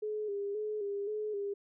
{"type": "tone with vibrato", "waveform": "sine", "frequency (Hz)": 414, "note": "G#4", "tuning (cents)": -5, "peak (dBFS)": -33, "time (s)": [0.02, 1.54], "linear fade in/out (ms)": 10, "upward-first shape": "square", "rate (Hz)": 1.9, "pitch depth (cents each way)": 48, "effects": []}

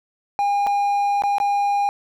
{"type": "tone with dropouts", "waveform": "triangle", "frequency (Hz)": 810, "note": "G#5", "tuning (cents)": -43, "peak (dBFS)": -15, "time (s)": [0.39, 1.89], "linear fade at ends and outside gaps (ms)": 0, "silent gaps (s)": [[0.666, 0.67], [1.221, 1.237], [1.383, 1.401]], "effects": []}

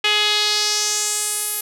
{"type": "tone with band-pass filter sweep", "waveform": "sawtooth", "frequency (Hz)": 419.8, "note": "G#4", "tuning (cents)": 19, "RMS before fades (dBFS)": -20, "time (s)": [0.04, 1.61], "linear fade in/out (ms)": 5, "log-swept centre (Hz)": [2900, 12000], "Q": 2.6, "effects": []}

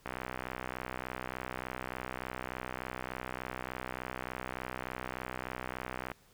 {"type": "click train", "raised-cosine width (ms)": 0.5, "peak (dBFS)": -22, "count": 385, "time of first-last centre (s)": [0.06, 6.117], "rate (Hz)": 63.4, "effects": ["pink hiss -64 dBFS RMS until 6.33 s"]}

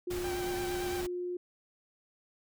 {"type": "tone", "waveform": "sine", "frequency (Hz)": 356.7, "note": "F4", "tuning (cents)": 37, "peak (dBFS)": -33, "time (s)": [0.07, 1.37], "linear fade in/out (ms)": 5}
{"type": "noise", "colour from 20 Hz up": "pink", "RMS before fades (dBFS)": -41, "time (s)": [0.1, 1.07], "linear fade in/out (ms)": 10}
{"type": "click train", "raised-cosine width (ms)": 5, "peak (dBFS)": -36, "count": 4, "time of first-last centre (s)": [0.18, 0.868], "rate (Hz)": 4.36}
{"type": "tone with vibrato", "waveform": "sawtooth", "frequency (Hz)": 780, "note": "G5", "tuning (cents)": -9, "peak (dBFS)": -36, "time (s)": [0.24, 1.01], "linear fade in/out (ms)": 2, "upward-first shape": "triangle", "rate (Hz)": 8.8, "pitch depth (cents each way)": 44}
{"effects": []}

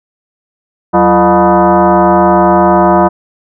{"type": "tone with frequency modulation", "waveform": "sine", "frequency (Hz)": 186.2, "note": "F#3", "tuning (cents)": 11, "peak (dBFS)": -4, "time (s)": [0.93, 3.09], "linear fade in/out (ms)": 20, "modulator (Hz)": 265, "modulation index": 3.6, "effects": []}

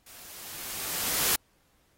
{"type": "noise with level ramp", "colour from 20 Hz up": "white", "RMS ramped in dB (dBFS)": [-50, -24], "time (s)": [0.06, 1.36], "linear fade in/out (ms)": 5, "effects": ["pink hiss -68 dBFS RMS until 1.97 s", "AAC 48 kbps"]}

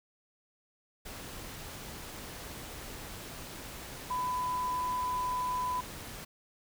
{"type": "tone in noise", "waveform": "sine", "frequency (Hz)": 1000, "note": "B5", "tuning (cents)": 21, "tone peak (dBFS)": -30, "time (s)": [4.1, 5.81], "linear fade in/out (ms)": 10, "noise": "pink", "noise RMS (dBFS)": -44, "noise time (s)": [1.05, 6.25], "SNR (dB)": 11, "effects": []}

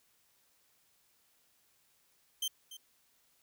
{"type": "tone with echo", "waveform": "sawtooth", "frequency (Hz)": 3129, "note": "G7", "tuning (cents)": -4, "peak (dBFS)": -29, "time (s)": [2.42, 2.48], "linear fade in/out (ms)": 5, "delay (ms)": 290, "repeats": 1, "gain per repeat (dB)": -14, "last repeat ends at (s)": 2.77, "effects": ["white hiss -71 dBFS RMS until 3.42 s"]}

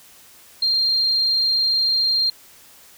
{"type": "tone", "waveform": "sine", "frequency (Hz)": 4191, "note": "C8", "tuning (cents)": 2, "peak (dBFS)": -16, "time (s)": [0.62, 2.3], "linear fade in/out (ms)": 5, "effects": ["white hiss -48 dBFS RMS until 2.97 s"]}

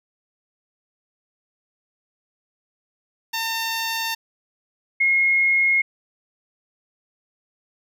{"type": "tone pair in turn", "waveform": ["10% pulse", "sine"], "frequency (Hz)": [906, 2155], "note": ["A#5", "C#7"], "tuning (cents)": [-50, -49], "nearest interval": "octave + minor third", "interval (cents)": 1501, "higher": "second", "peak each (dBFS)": -15, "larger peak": "neither", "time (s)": [[3.33, 4.15], [5, 5.82]], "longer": "neither", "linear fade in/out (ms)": 10, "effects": []}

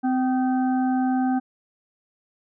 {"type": "harmonic tone with a mistuned harmonic", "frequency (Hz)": 257.4, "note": "C4", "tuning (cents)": -28, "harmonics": [1, 3, 5, 6], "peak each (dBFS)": [-20, -26, -42, -38], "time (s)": [0.03, 1.4], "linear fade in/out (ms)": 20, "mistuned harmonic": 5, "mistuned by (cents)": -59, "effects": []}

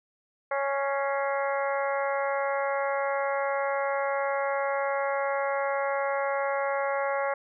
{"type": "harmonic tone with a mistuned harmonic", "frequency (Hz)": 277.2, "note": "C#4", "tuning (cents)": 0, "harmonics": [2, 3, 4, 5, 6, 7, 8], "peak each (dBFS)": [-28, -32, -34, -36, -38, -39, -40], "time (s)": [0.51, 7.34], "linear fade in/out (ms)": 5, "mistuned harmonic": 8, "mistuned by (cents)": -79, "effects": []}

